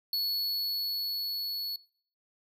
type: tone with level ramp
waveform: square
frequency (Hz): 4400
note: C#8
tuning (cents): -14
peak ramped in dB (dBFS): -28 to -33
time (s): 0.13-1.76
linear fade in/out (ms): 2
effects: noise-tail reverb RT60 0.5 s tail -20 dB re dry